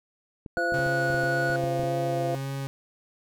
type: clicks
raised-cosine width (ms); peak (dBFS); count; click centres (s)
3; -25; 12; 0.462 / 0.575 / 0.723 / 0.79 / 0.864 / 1.102 / 1.144 / 1.238 / 1.501 / 1.639 / 1.795 / 1.835
type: harmonic tone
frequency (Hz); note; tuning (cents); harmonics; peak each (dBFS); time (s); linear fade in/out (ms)
171.8; F3; -28; 2 / 3 / 4; -32 / -30 / -29; 0.57-2.35; 0
type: tone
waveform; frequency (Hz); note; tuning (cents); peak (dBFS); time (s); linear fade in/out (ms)
triangle; 1465; F#6; -18; -25; 0.57-1.56; 2
type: tone with vibrato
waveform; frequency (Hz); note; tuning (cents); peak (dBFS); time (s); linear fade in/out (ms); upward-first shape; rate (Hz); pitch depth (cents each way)
40% pulse; 135.8; C#3; -35; -29; 0.74-2.67; 0; sine; 1.8; 16
effects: none